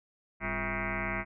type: tone with frequency modulation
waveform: sine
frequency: 1108.7 Hz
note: C#6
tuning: in tune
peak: -30 dBFS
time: 0.4-1.25 s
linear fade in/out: 50 ms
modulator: 152 Hz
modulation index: 7.8
effects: none